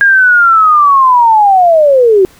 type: linear sweep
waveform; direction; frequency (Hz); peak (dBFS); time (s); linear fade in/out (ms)
sine; down; 1634 to 363.8; -3; 0.01-2.25; 0
effects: pink hiss -42 dBFS RMS until 2.39 s